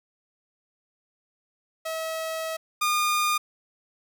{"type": "tone pair in turn", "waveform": "sawtooth", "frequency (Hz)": [644, 1215.7], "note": ["E5", "D#6"], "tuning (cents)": [-41, -41], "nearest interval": "major seventh", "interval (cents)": 1100, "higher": "second", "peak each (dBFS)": [-25, -18], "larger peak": "second", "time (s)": [[1.85, 2.57], [2.81, 3.38]], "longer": "first", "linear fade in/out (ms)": 10, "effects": []}